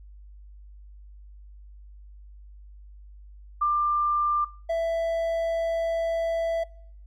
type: tone pair in turn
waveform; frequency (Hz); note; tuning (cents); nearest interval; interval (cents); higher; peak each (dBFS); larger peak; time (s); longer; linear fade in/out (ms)
sine / triangle; 1190 / 663.1; D6 / E5; +22 / +10; minor seventh; 1012; first; -20 / -21; first; 3.61-4.45 / 4.69-6.64; second; 10
effects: noise-tail reverb RT60 0.7 s tail -25 dB re dry + added 50 Hz sine -44 dBFS peak until 7.06 s